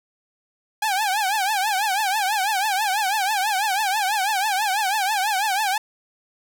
sawtooth tone with vibrato, 810 Hz, G#5, 43 cents flat, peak -16 dBFS, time 0.82-5.78 s, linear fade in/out 5 ms, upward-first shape triangle, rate 6.1 Hz, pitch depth 180 cents each way, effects none

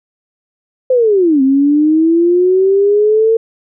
sine linear two-way sweep, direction down then up, 523.3 to 262.8 to 454.3 Hz, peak -7 dBFS, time 0.9-3.37 s, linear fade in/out 5 ms, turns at 1.42 s, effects none

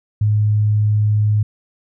sine tone, 105.7 Hz, G#2, 31 cents sharp, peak -12 dBFS, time 0.21-1.43 s, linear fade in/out 5 ms, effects none

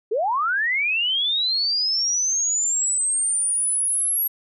sine linear sweep, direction up, 392 to 11550 Hz, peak -19 dBFS, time 0.11-4.28 s, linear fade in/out 10 ms, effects none

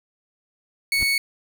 30% pulse tone, 2217 Hz, C#7, in tune, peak -16 dBFS, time 0.92-1.18 s, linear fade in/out 2 ms
brown noise with exponential growth, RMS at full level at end -25 dBFS, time 0.94-1.03 s, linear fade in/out 1 ms, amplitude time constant 19 ms
effects none

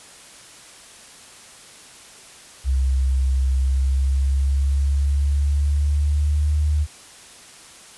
sine tone with pitch glide, 66 to 74.94 Hz, C2 to D2, +16 to +36 cents, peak -16 dBFS, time 2.64-6.87 s, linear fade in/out 50 ms, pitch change +220 cents, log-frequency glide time 3.56-6.59 s, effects white hiss -44 dBFS RMS until 7.97 s + resampled to 24000 Hz

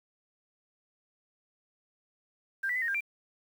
sine tone with pitch steps, 1586 / 1960 / 2026 / 1858 / 1598 / 2363 Hz, G6 / B6 / B6 / A#6 / G6 / D7, +20 / -14 / +44 / -6 / +33 / +10 cents, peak -28 dBFS, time 2.63-3.008 s, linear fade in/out 10 ms, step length 63 ms, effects 9-bit

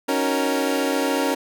25% pulse chord, D# minor seventh, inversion third, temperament equal, 277.2 / 311.1 / 370 / 466.2 Hz, C#4 / D#4 / F#4 / A#4, 0 / 0 / 0 / 0 cents, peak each -19 / -24 / -25 / -22 dBFS, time 0.08-1.35 s, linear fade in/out 10 ms, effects none

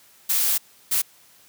blue noise bursts at uneven times, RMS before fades -21 dBFS, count 2, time 0.29-0.58 / 0.91-1.02 s, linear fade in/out 10 ms, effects white hiss -54 dBFS RMS until 1.48 s + high-pass 80 Hz 12 dB/octave

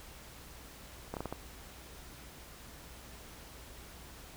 slowing click train, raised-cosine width 1 ms, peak -23 dBFS, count 5, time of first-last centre 1.14-1.326 s, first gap 28 ms, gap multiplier 1.35, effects added 60 Hz sine -55 dBFS peak until 4.36 s + pink hiss -52 dBFS RMS until 4.36 s

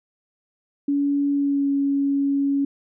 sine tone with pitch glide, 283.6 to 279.1 Hz, C#4 to C#4, +40 to +12 cents, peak -18 dBFS, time 0.88-2.65 s, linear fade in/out 5 ms, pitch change -28 cents, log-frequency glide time 1.31-1.7 s, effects none

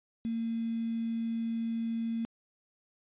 sine tone with quantisation, 228.4 Hz, A#3, 35 cents flat, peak -30 dBFS, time 0.25-2.25 s, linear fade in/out 0 ms, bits 8, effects resampled to 8000 Hz

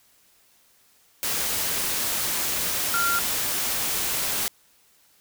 sine tone in noise, 1386 Hz, F6, 14 cents flat, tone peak -22 dBFS, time 2.94-3.19 s, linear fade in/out 0 ms, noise white, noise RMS -26 dBFS, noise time 1.23-4.48 s, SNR +1 dB, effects white hiss -60 dBFS RMS until 5.2 s

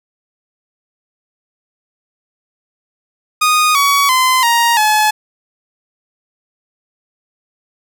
sawtooth tone with pitch steps, 1237 / 1127.8 / 1028.2 / 937.5 / 854.7 Hz, D#6 / C#6 / C6 / A#5 / G#5, -10 / +30 / -31 / +10 / +49 cents, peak -6 dBFS, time 3.41-5.11 s, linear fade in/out 10 ms, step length 340 ms, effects none

